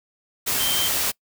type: tone in noise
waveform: sine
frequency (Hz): 3136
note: G7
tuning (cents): 0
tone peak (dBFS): -24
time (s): 0.59-0.89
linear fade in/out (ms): 20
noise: white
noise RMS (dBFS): -23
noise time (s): 0.46-1.12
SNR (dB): -4
effects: noise-tail reverb RT60 0.1 s tail -24 dB re dry